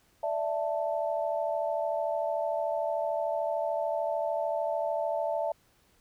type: chord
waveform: sine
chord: D suspended second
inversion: none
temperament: just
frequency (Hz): 587.3 / 660.7 / 881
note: D5 / E5 / A5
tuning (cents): 0 / +4 / +2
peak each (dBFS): -32 / -30 / -35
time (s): 0.23-5.52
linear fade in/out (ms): 5
effects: pink hiss -66 dBFS RMS until 6 s